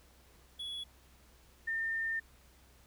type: tone pair in turn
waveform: triangle / sine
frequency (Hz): 3379 / 1809.7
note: G#7 / A6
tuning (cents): +29 / +48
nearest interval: major seventh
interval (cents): 1081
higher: first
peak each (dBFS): -37 / -32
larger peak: second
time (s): 0.59-0.84 / 1.67-2.2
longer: second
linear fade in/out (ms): 10
effects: added 63 Hz sine -62 dBFS peak until 2.86 s + pink hiss -64 dBFS RMS until 2.86 s